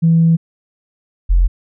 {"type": "tone pair in turn", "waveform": "sine", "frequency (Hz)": [164.81, 43.84], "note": ["E3", "F1"], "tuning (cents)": [0, 7], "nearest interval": "octave + major seventh", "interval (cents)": 2293, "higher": "first", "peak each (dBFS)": -7, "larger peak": "neither", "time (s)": [[0.02, 0.37], [1.29, 1.48]], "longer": "first", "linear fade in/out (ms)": 20, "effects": ["tanh soft clip ceiling -3 dBFS"]}